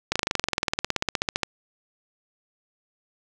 slowing click train, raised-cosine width 0.2 ms, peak -5 dBFS, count 26, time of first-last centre 0.12-1.433 s, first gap 36 ms, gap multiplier 1.03, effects none

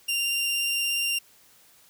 sawtooth tone with vibrato, 2782 Hz, F7, 7 cents flat, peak -21 dBFS, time 0.08-1.19 s, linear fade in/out 10 ms, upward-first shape sine, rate 17 Hz, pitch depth 9 cents each way, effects white hiss -57 dBFS RMS until 1.89 s

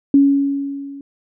sine tone with level ramp, 279 Hz, C#4, 11 cents sharp, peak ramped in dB -6 to -31 dBFS, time 0.14-1.01 s, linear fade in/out 2 ms, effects none

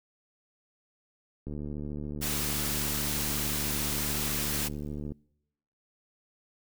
click train, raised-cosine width 3 ms, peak -25 dBFS, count 270, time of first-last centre 1.47-5.12 s, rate 73.7 Hz
white noise, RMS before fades -32 dBFS, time 2.21-4.69 s, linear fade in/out 20 ms
effects noise-tail reverb RT60 0.9 s tail -26 dB re dry

